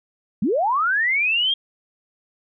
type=linear sweep; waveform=sine; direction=up; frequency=167.6 to 3263 Hz; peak=-17 dBFS; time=0.42-1.54 s; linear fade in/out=5 ms; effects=none